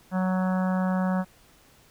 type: harmonic tone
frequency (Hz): 185.7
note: F#3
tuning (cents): +7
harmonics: 1 / 3 / 4 / 5 / 6 / 7 / 8 / 9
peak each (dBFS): -23 / -33 / -35 / -37 / -39 / -40 / -41 / -42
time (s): 0.11-1.25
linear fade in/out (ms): 50
effects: pink hiss -57 dBFS RMS until 1.9 s